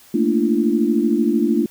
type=chord; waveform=sine; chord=Bb major seventh; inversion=third; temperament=equal with one note detuned; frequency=220 / 233.1 / 293.7 / 341.1 Hz; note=A3 / Bb3 / D4 / F4; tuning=0 / 0 / 0 / -41 cents; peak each=-20 dBFS; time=0.14-1.66 s; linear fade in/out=5 ms; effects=white hiss -48 dBFS RMS until 1.7 s